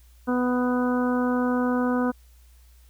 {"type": "harmonic tone", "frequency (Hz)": 248.5, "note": "B3", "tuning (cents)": 11, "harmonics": [1, 2, 3, 4, 5, 6], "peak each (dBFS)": [-22, -28, -34, -33, -34, -35], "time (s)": [0.27, 2.12], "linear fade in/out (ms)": 20, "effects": ["added 60 Hz sine -50 dBFS peak until 2.89 s", "white hiss -62 dBFS RMS until 2.89 s"]}